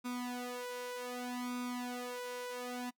sawtooth tone with flanger, 246.9 Hz, B3, in tune, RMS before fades -41 dBFS, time 0.04-2.91 s, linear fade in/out 20 ms, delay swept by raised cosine 0.82 to 2.12 ms, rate 0.65 Hz, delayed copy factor +1, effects noise-tail reverb RT60 0.1 s tail -22 dB re dry

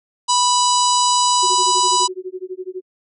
harmonic tone, 986 Hz, B5, 3 cents flat, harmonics 1 / 3 / 4 / 5 / 6 / 7 / 8 / 9, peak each -15 / -26 / -23 / -23 / -27 / -25 / -24 / -31 dBFS, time 0.28-2.08 s, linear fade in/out 20 ms
sine tone with tremolo, 370.4 Hz, F#4, 2 cents sharp, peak -23 dBFS, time 1.42-2.82 s, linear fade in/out 20 ms, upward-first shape sine, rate 12 Hz, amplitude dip 100%
effects none

